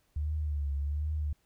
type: tone with vibrato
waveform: sine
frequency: 73.42 Hz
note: D2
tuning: in tune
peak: -29 dBFS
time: 0.16-1.33 s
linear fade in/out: 5 ms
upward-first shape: triangle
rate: 1.3 Hz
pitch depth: 92 cents each way
effects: pink hiss -72 dBFS RMS until 1.45 s